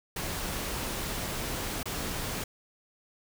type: noise with dropouts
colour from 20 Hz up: pink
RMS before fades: -34 dBFS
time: 0.16-2.44 s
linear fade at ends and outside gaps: 5 ms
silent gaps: 1.831-1.856 s
effects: none